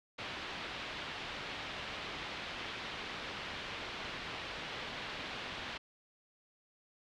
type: low-pass noise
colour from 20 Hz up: white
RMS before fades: -43 dBFS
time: 0.18-5.78 s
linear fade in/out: 10 ms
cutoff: 3600 Hz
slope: 24 dB/octave
effects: none